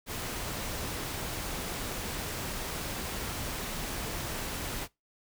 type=noise; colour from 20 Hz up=pink; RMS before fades=-36 dBFS; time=0.06-4.88 s; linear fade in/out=50 ms; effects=noise-tail reverb RT60 0.2 s tail -22 dB re dry